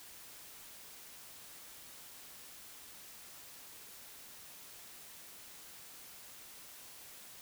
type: silence
effects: white hiss -53 dBFS RMS until 7.41 s